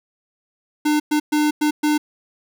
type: tone bursts at uneven times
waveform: square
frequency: 300 Hz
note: D4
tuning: 37 cents sharp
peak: -16 dBFS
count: 5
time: 0.85-1 / 1.11-1.2 / 1.32-1.51 / 1.61-1.71 / 1.83-1.98 s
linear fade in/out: 10 ms
effects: none